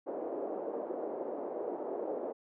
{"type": "band-pass noise", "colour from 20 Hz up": "white", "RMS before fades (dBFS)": -38, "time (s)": [0.06, 2.33], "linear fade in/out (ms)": 20, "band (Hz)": [340, 590], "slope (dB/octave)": 24, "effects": []}